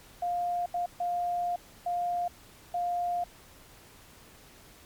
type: tone bursts at uneven times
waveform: sine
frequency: 704 Hz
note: F5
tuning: 14 cents sharp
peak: -27 dBFS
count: 5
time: 0.22-0.66 / 0.74-0.86 / 1-1.56 / 1.86-2.28 / 2.74-3.24 s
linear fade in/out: 5 ms
effects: pink hiss -54 dBFS RMS until 4.85 s + MP3 96 kbps